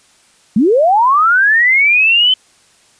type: linear sweep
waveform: sine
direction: up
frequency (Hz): 187.4 to 3081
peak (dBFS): -7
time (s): 0.56-2.34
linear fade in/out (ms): 5
effects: white hiss -50 dBFS RMS until 2.99 s + resampled to 22050 Hz